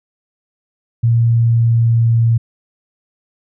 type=tone with pitch glide; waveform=sine; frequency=116.54 to 115.33 Hz; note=A#2 to A#2; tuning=0 to -18 cents; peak=-9 dBFS; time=1.03-2.38 s; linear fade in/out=10 ms; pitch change=-18 cents; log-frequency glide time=1.18-2.24 s; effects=none